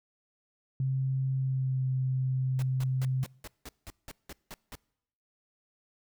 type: tone with pitch glide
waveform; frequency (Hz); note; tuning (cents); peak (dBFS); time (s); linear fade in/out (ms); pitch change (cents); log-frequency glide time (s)
sine; 132.7 to 130.27; C3 to C3; +25 to -7; -26; 0.8-3.24; 2; -32; 1.36-1.87
type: noise bursts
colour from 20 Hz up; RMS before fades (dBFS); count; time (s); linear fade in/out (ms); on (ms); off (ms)
pink; -43; 11; 2.59-4.753; 0; 33; 180
effects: noise-tail reverb RT60 0.8 s tail -25 dB re dry